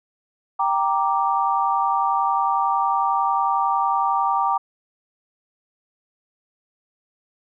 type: chord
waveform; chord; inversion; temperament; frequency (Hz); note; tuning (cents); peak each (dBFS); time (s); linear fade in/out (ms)
sine; G minor; none; equal with one note detuned; 784 / 935 / 1174.7; G5 / Bb5 / D6; 0 / +5 / 0; -22; 0.59-4.58; 10
effects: none